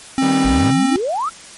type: tone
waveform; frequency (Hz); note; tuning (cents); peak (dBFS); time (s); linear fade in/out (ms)
square; 266.7; C4; +33; -14; 0.18-0.96; 0
type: chord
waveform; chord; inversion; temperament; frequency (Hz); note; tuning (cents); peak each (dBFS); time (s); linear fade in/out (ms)
sawtooth; Eb augmented; none; equal; 155.56 / 196 / 246.9; Eb3 / G3 / B3; 0 / 0 / 0; -20 / -20 / -23; 0.21-0.72; 20
type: exponential sweep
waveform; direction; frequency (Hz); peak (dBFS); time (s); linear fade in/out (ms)
sine; up; 43.65 to 1400; -17; 0.44-1.3; 20
effects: white hiss -38 dBFS RMS until 1.57 s + MP3 48 kbps